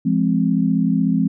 sine chord, F minor, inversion none, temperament equal with one note detuned, 171.42 / 207.7 / 261.6 Hz, F3 / Ab3 / C4, -32 / 0 / 0 cents, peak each -19 dBFS, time 0.05-1.28 s, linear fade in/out 10 ms, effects none

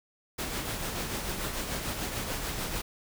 pink noise with tremolo, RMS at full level -32 dBFS, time 0.38-2.82 s, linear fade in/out 10 ms, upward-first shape triangle, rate 6.8 Hz, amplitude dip 45%, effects none

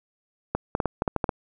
clicks, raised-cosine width 1 ms, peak -9 dBFS, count 9, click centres 0.55 / 0.751 / 0.802 / 0.857 / 1.021 / 1.078 / 1.163 / 1.242 / 1.292 s, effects none

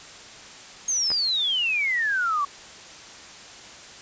sine exponential sweep, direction down, 6540 to 1118 Hz, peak -21 dBFS, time 0.88-2.45 s, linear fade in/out 5 ms
clicks, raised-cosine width 0.5 ms, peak -19 dBFS, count 2, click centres 1.104 / 1.117 s
effects white hiss -43 dBFS RMS until 4.01 s + resampled to 16000 Hz

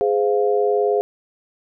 sine chord, F minor, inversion first, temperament equal with one note detuned, 415.3 / 514.3 / 698.5 Hz, Ab4 / C5 / F5, 0 / -30 / 0 cents, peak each -17 / -22 / -23 dBFS, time 0.01-1.01 s, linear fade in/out 0 ms, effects none

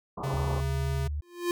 white low-pass noise, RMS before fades -36 dBFS, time 0.17-0.61 s, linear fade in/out 10 ms, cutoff 1200 Hz, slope 96 dB/octave
square tone, 135.4 Hz, C#3, 40 cents flat, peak -30 dBFS, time 0.23-1.08 s, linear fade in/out 10 ms
sine tone with pitch glide, 73.1 to 73.61 Hz, D2 to D2, -7 to +5 cents, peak -29 dBFS, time 0.33-1.21 s, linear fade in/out 10 ms, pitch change +12 cents, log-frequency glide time 0.68-0.82 s
square tone with exponential growth, 349.2 Hz, F4, in tune, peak -23 dBFS, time 1.22-1.51 s, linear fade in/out 1 ms, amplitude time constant 62 ms
effects none

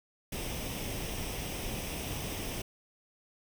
pink noise with comb filter, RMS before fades -37 dBFS, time 0.32-2.62 s, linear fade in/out 5 ms, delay 0.35 ms, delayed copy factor +0.55, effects none

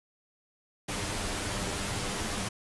pink noise with comb filter, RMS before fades -33 dBFS, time 0.88-2.49 s, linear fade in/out 10 ms, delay 10 ms, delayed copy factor +0.5, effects resampled to 24000 Hz

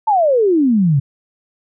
sine exponential sweep, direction down, 906 to 130.8 Hz, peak -10 dBFS, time 0.07-1 s, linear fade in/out 10 ms, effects none

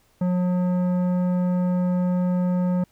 sine tone with tanh clipping, 180.1 Hz, F#3, 46 cents flat, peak -21 dBFS, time 0.21-2.84 s, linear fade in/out 5 ms, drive 12 dB, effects pink hiss -62 dBFS RMS until 2.91 s

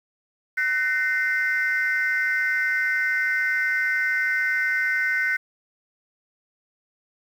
sine tone cluster, 1511 / 1844 / 2082 Hz, F#6 / A#6 / C7, +36 / -19 / -9 cents, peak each -22 / -27 / -24 dBFS, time 0.57-5.37 s, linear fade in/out 10 ms, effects tanh soft clip ceiling -14 dBFS + 8-bit

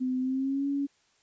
sine tone with pitch glide, 255.9 to 280.7 Hz, C4 to C#4, -38 to +22 cents, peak -26 dBFS, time 0-0.87 s, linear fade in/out 20 ms, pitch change +160 cents, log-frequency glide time 0.2-0.67 s, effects white hiss -67 dBFS RMS until 1.22 s + resampled to 16000 Hz

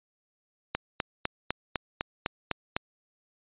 click train, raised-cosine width 0.3 ms, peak -11 dBFS, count 9, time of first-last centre 0.75-2.765 s, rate 3.97 Hz, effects resampled to 8000 Hz

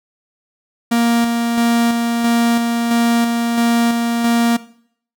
45% pulse tone with tremolo, 234.1 Hz, A#3, 8 cents sharp, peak -12 dBFS, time 0.91-4.57 s, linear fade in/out 10 ms, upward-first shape square, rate 1.5 Hz, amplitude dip 35%, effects noise-tail reverb RT60 0.6 s tail -18 dB re dry

